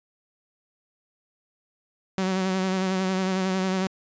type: tone with vibrato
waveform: sawtooth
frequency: 188.2 Hz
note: F#3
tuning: 30 cents sharp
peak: -19 dBFS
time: 2.18-3.87 s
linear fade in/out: 0 ms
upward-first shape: sine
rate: 11 Hz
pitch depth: 31 cents each way
effects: resampled to 16000 Hz